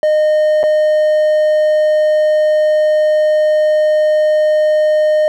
triangle tone with dropouts, 613 Hz, D#5, 26 cents flat, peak -7 dBFS, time 0.03-5.28 s, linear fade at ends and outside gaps 1 ms, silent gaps 0.631-0.637 s, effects none

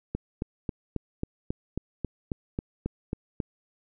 click train, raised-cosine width 3 ms, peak -16 dBFS, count 13, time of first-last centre 0.15-3.402 s, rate 3.69 Hz, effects none

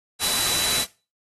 sine tone in noise, 3951 Hz, B7, in tune, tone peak -26 dBFS, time 0.19-0.86 s, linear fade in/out 50 ms, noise white, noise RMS -23 dBFS, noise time 0.19-0.86 s, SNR -6 dB, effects noise-tail reverb RT60 0.3 s tail -18 dB re dry + AAC 32 kbps

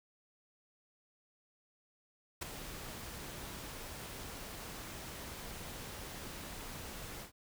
pink noise with ADSR envelope, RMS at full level -35 dBFS, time 2.41-7.32 s, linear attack 14 ms, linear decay 9 ms, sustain -11 dB, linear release 110 ms, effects none

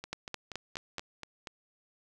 two click trains, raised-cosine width 0.2 ms, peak -23 / -18 dBFS, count 7 / 5, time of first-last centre 0.04-1.472 / 0.13-0.983 s, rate 4.19 / 4.69 Hz, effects none

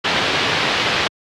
white low-pass noise, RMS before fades -19 dBFS, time 0.04-1.08 s, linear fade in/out 10 ms, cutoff 3800 Hz, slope 24 dB/octave, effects high-pass 100 Hz 12 dB/octave + AAC 64 kbps

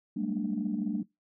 sine tone cluster, 189.5 / 203.4 / 227.4 / 294.2 Hz, F#3 / G#3 / A#3 / D4, +42 / -36 / -43 / +3 cents, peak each -37 / -33 / -32 / -34 dBFS, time 0.16-1.03 s, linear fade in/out 10 ms, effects noise-tail reverb RT60 0.2 s tail -23 dB re dry + tanh soft clip ceiling -20 dBFS

